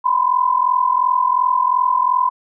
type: tone pair together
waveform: sine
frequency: 987.8 / 1030.6 Hz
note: B5 / C6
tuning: 0 / -27 cents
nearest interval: minor second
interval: 73 cents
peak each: -16 dBFS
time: 0.04-2.3 s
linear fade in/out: 20 ms
effects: none